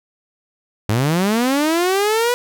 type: linear sweep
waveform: sawtooth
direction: up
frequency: 98.9 to 493.9 Hz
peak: -11 dBFS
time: 0.89-2.34 s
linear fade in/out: 0 ms
effects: none